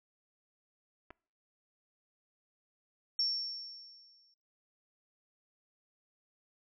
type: clicks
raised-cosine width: 0.5 ms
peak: -35 dBFS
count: 2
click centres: 1.105 / 1.108 s
type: tone with exponential decay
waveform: sine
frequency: 5460 Hz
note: F8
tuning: 40 cents flat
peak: -27 dBFS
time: 3.19-4.34 s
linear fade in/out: 2 ms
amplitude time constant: 250 ms
effects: noise-tail reverb RT60 0.5 s tail -25 dB re dry